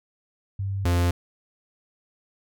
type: tone pair in turn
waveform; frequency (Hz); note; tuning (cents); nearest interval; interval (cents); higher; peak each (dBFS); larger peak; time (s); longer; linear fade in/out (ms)
sine / 45% pulse; 98 / 87.31; G2 / F2; 0 / 0; major second; 200; first; -25 / -19; second; 0.59-0.85 / 0.85-1.11; neither; 5
effects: none